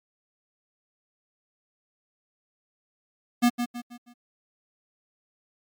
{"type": "tone with echo", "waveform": "square", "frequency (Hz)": 241.2, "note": "B3", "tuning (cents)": -41, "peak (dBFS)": -17, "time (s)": [3.42, 3.5], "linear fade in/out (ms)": 20, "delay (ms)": 160, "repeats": 4, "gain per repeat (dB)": -8, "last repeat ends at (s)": 4.14, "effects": ["MP3 96 kbps"]}